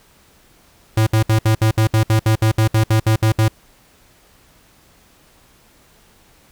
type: tone bursts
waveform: square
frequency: 110 Hz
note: A2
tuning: in tune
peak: -12 dBFS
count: 16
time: 0.97-3.482 s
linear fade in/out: 5 ms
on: 97 ms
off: 64 ms
effects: pink hiss -52 dBFS RMS until 6.51 s